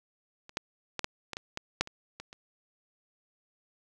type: clicks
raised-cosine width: 0.2 ms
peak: -30 / -13 / -15 / -12 / -19 / -19 / -17 / -8 / -26 / -24 / -29 dBFS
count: 11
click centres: 0.494 / 0.571 / 0.993 / 1.044 / 1.333 / 1.369 / 1.574 / 1.81 / 1.874 / 2.2 / 2.329 s
effects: none